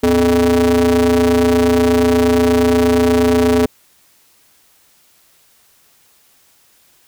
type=ring-modulated tone; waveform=square; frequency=88.8 Hz; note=F2; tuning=29 cents sharp; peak=-8 dBFS; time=0.03-3.66 s; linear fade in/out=5 ms; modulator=341 Hz; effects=white hiss -53 dBFS RMS until 7.07 s